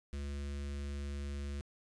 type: tone with notch filter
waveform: square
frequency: 70.8 Hz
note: C#2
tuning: 37 cents sharp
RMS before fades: -40 dBFS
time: 0.13-1.61 s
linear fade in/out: 0 ms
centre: 830 Hz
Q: 0.9
effects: resampled to 22050 Hz